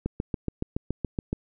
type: click train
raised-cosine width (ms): 3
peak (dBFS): -14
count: 10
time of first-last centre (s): 0.06-1.329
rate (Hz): 7.09
effects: none